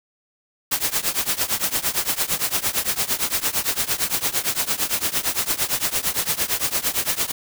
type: noise with tremolo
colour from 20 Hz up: white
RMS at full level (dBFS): -19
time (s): 0.71-7.32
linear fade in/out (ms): 10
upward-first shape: triangle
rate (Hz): 8.8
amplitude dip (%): 95
effects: none